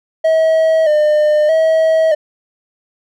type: tone with vibrato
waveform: triangle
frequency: 622.3 Hz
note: D#5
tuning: in tune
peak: -7 dBFS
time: 0.24-2.15 s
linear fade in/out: 10 ms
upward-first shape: square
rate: 0.8 Hz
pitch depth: 53 cents each way
effects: none